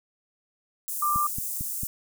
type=high-pass noise; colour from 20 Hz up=white; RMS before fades=-32 dBFS; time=0.88-1.87 s; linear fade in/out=0 ms; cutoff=7400 Hz; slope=24 dB/octave
type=tone; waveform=sine; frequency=1188 Hz; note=D6; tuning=20 cents sharp; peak=-22 dBFS; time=1.02-1.27 s; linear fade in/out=5 ms
type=click train; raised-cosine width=5 ms; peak=-22 dBFS; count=4; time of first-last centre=1.16-1.834 s; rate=4.45 Hz
effects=none